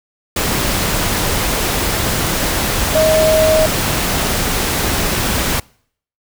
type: tone in noise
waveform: sine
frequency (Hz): 630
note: D#5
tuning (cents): +21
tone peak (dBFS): -10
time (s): 2.95-3.66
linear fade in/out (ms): 5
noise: pink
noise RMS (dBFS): -17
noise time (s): 0.36-5.6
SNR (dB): +4
effects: noise-tail reverb RT60 0.6 s tail -26 dB re dry